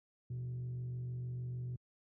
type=tone with frequency modulation; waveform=sine; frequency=123.47 Hz; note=B2; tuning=in tune; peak=-35 dBFS; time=0.3-1.76 s; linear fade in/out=5 ms; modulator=46.5 Hz; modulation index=0.26; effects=tanh soft clip ceiling -36 dBFS + high-pass 80 Hz 12 dB/octave